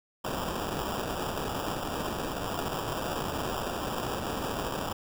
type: noise with sample-and-hold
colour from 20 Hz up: white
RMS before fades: -33 dBFS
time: 0.24-4.93 s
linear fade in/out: 10 ms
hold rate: 2100 Hz
effects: none